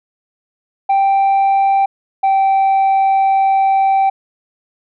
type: tone pair in turn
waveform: sine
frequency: 784 / 777.2 Hz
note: G5 / G5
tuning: 0 / -15 cents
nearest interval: unison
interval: 15 cents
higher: first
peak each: -7 dBFS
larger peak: neither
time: 0.89-1.86 / 2.23-4.1 s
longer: second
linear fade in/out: 10 ms
effects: tanh soft clip ceiling -9 dBFS